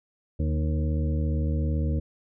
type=harmonic tone with a mistuned harmonic; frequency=77.7 Hz; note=D#2; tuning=2 cents flat; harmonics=1 / 2 / 3 / 4 / 6 / 7; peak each=-24 / -30 / -34 / -36 / -40 / -41 dBFS; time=0.39-2 s; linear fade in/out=10 ms; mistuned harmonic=2; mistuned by=-41 cents; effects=none